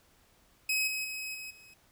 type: tone with level steps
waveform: sawtooth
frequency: 2546 Hz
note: D#7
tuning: 39 cents sharp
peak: -24 / -29 / -33 / -37 / -50 dBFS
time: 0.69-1.74 s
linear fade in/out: 5 ms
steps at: 0.87 / 1.04 / 1.34 / 1.5 s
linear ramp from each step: 10 ms
effects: pink hiss -65 dBFS RMS until 1.91 s